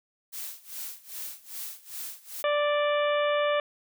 blue noise with tremolo, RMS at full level -36 dBFS, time 0.32-2.43 s, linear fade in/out 20 ms, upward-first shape sine, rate 2.5 Hz, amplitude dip 90%
harmonic tone, 587.3 Hz, D5, in tune, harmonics 1 / 2 / 3 / 4 / 5 / 6, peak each -24 / -30 / -34 / -36 / -38 / -40 dBFS, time 2.44-3.6 s, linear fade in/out 2 ms
effects none

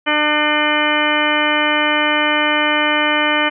harmonic tone, 300 Hz, D4, 37 cents sharp, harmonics 1 / 2 / 3 / 4 / 5 / 6 / 7 / 8 / 10, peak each -22 / -22 / -22 / -22 / -22 / -22 / -22 / -22 / -22 dBFS, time 0.06-3.5 s, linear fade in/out 20 ms, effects none

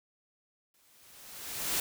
white noise with exponential growth, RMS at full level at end -29 dBFS, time 0.74-1.8 s, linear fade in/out 2 ms, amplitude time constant 230 ms, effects none

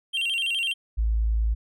triangle tone with vibrato, 2951 Hz, F#7, 5 cents flat, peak -22 dBFS, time 0.13-0.74 s, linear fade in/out 20 ms, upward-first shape square, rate 12 Hz, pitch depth 120 cents each way
sine tone, 55 Hz, A1, in tune, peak -20 dBFS, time 0.97-1.55 s, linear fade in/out 20 ms
effects none

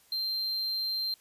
triangle tone, 4153 Hz, C8, 14 cents flat, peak -28 dBFS, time 0.12-1.14 s, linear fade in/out 2 ms, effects white hiss -62 dBFS RMS until 1.2 s + resampled to 32000 Hz

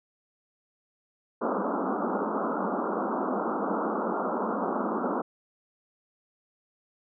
pink band-pass noise, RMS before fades -29 dBFS, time 1.41-5.22 s, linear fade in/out 10 ms, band 190 to 1400 Hz, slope 96 dB/octave, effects none

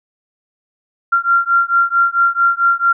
sine beating tone pair, 1378 / 1382.5 Hz, F6 / F6, -24 / -18 cents, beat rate 4.5 Hz, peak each -14 dBFS, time 1.12-2.93 s, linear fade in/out 10 ms, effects none

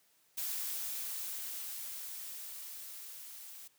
blue noise with level ramp, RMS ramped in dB -37 to -50 dBFS, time 0.37-3.68 s, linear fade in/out 10 ms, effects white hiss -70 dBFS RMS until 3.78 s + high-pass 100 Hz 12 dB/octave

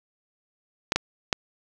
clicks, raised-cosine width 0.2 ms, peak -4 dBFS, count 3, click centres 0.921 / 0.96 / 1.328 s, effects none

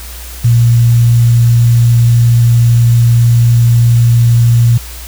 sine tone with quantisation, 118.2 Hz, A#2, 24 cents sharp, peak -4 dBFS, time 0.44-4.78 s, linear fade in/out 10 ms, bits 5, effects added 60 Hz sine -26 dBFS peak until 5.07 s + white hiss -30 dBFS RMS until 5.07 s

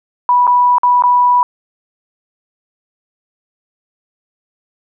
sine tone with dropouts, 982 Hz, B5, 10 cents flat, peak -7 dBFS, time 0.29-1.43 s, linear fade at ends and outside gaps 1 ms, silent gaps 0.469-0.476 / 0.783-0.833 / 1.023-1.037 s, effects none

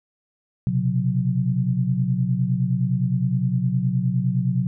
sine tone cluster, 124 / 133.7 / 181.8 Hz, B2 / C3 / F#3, +7 / +38 / -30 cents, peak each -23 / -23 / -23 dBFS, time 0.67-4.67 s, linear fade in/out 0 ms, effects none

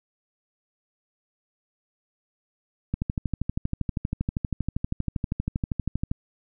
click train, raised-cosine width 5 ms, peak -13 dBFS, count 41, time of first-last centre 2.94-6.115 s, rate 12.6 Hz, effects none

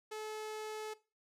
sawtooth tone, 431.2 Hz, A4, 35 cents flat, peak -37 dBFS, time 0.11-0.94 s, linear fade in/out 10 ms, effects noise-tail reverb RT60 0.3 s tail -18 dB re dry + low-pass 12000 Hz 12 dB/octave

